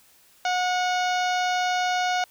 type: harmonic tone with a mistuned harmonic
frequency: 727 Hz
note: F#5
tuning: 31 cents flat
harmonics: 1 / 2 / 3 / 4 / 5 / 6 / 7 / 8 / 9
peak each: -23 / -29 / -33 / -35 / -37 / -39 / -40 / -41 / -42 dBFS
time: 0.45-2.24 s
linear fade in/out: 2 ms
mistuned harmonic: 3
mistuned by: +25 cents
effects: white hiss -57 dBFS RMS until 2.3 s